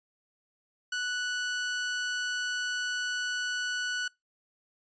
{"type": "tone", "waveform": "sawtooth", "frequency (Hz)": 1480, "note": "F#6", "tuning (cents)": 0, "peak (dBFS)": -26, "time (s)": [0.92, 4.08], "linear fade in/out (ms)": 5, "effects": ["noise-tail reverb RT60 0.2 s tail -25 dB re dry", "resampled to 16000 Hz"]}